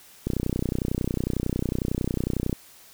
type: click train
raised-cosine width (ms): 3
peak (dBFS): -12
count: 71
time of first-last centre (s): 0.27-2.528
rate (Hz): 31
effects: white hiss -51 dBFS RMS until 2.93 s